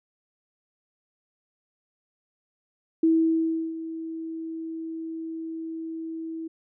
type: tone with ADSR envelope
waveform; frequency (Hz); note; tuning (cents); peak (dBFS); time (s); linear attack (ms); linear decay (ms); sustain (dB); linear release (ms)
sine; 324.8; E4; -26; -16; 3.03-6.48; 5; 700; -15; 10
effects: none